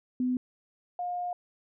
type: tone pair in turn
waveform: sine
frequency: 251.7 / 711.9 Hz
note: B3 / F5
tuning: +33 / +33 cents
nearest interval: octave + tritone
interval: 1800 cents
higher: second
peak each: -25 / -30 dBFS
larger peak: first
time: 0.2-0.37 / 0.99-1.33 s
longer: second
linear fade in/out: 2 ms
effects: none